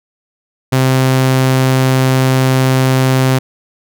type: tone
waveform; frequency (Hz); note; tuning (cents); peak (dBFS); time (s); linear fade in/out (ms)
sawtooth; 130.81; C3; 0; -5; 0.72-3.39; 10
effects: none